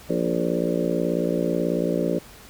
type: harmonic tone with a mistuned harmonic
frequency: 58.3 Hz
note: A#1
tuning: 1 cent sharp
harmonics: 3 / 4 / 5 / 6 / 7 / 8 / 9 / 10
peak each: -27 / -30 / -28 / -29 / -30 / -31 / -29 / -30 dBFS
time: 0.09-2.19 s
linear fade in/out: 10 ms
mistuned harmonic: 8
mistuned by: -28 cents
effects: pink hiss -46 dBFS RMS until 2.49 s